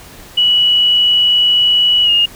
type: tone with pitch glide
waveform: sine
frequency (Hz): 2938 to 2844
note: F#7 to F7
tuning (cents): -13 to +31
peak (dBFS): -8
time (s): 0.37-2.26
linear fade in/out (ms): 10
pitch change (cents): -56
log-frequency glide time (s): 2.04-2.1
effects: pink hiss -37 dBFS RMS until 2.35 s